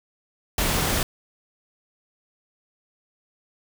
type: noise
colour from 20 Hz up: pink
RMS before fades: -23 dBFS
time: 0.58-1.03 s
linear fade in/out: 2 ms
effects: none